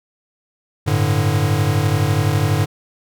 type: chord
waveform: square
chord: G suspended second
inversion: none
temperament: equal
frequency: 98 / 110 / 146.83 Hz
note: G2 / A2 / D3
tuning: 0 / 0 / 0 cents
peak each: -20 dBFS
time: 0.86-2.66 s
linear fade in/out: 20 ms
effects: none